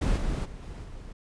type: noise with level steps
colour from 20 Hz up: brown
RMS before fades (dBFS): -24 / -29 / -41 / -39 / -42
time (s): 0.01-1.13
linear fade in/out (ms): 10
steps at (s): 0.16 / 0.44 / 0.61 / 0.83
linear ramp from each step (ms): 20
effects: resampled to 22050 Hz

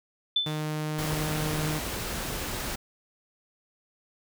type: tone with exponential decay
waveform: sine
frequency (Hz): 3520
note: A7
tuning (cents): 0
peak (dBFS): -19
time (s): 0.36-0.64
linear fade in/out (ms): 5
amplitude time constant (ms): 60
type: tone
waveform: sawtooth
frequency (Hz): 153.4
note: D#3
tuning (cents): -24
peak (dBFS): -25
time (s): 0.46-1.79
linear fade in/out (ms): 5
type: noise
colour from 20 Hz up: pink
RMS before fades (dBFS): -33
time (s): 0.98-2.76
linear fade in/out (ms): 10
effects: none

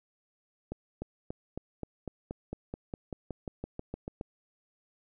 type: accelerating click train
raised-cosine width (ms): 2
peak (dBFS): -23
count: 18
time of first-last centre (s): 0.72-4.211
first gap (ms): 300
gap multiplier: 0.95
effects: none

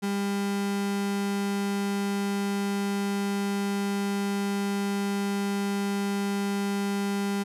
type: tone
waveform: 35% pulse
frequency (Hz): 200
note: G3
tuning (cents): +35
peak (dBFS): -24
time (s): 0.02-7.44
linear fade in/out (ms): 20
effects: resampled to 32000 Hz

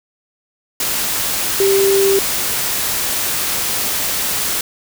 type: tone in noise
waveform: sine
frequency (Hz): 392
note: G4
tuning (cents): 0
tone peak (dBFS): -11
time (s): 1.6-2.19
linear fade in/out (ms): 2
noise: white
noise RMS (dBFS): -19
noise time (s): 0.8-4.61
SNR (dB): +5
effects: none

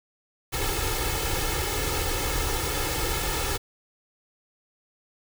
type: noise with comb filter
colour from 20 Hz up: pink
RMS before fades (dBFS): -27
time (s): 0.52-3.58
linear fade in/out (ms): 20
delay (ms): 2.3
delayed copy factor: +0.9
effects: none

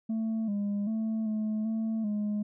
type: tone with pitch steps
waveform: sine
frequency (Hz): 222.4 / 203.4 / 221 / 215.6 / 222.2 / 208.7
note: A3 / G#3 / A3 / A3 / A3 / G#3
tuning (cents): +19 / -36 / +8 / -35 / +17 / +9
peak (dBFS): -25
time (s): 0.09-2.43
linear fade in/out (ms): 10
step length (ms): 390
effects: tanh soft clip ceiling -27 dBFS

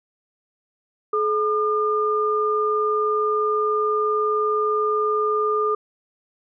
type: tone pair together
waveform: sine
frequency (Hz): 427 / 1207.7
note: G#4 / D6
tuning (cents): +48 / +48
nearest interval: octave + tritone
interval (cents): 1800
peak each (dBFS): -21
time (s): 1.13-5.75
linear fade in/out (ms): 5
effects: none

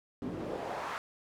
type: noise with band-pass filter sweep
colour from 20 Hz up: pink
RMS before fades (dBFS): -38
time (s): 0.22-0.98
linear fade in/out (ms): 0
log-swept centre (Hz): 230 to 1300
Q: 1.7
effects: none

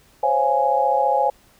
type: chord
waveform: sine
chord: Db major seventh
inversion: third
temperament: just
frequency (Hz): 519.7 / 554.4 / 693 / 831.5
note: C5 / Db5 / F5 / Ab5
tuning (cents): -12 / 0 / -14 / +2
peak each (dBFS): -23 / -23 / -24 / -18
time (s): 0.23-1.3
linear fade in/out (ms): 5
effects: pink hiss -55 dBFS RMS until 1.59 s

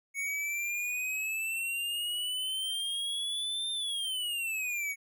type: exponential two-way sweep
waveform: square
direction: up then down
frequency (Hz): 2217 to 3612 to 2217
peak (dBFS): -32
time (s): 0.14-4.96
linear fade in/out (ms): 50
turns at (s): 3.71
effects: none

